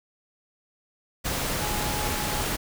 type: tone in noise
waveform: sine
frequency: 840 Hz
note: G#5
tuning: 19 cents sharp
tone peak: -34 dBFS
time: 1.6-2.44 s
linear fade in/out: 20 ms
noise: pink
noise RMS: -28 dBFS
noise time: 1.24-2.57 s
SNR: -9 dB
effects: none